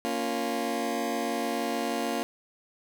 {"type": "chord", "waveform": "20% pulse", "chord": "Bb minor", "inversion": "none", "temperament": "just", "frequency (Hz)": [233.1, 279.7, 349.6], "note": ["Bb3", "Db4", "F4"], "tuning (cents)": [0, 16, 2], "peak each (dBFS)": [-27, -28, -29], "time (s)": [0.05, 2.23], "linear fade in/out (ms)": 0, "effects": []}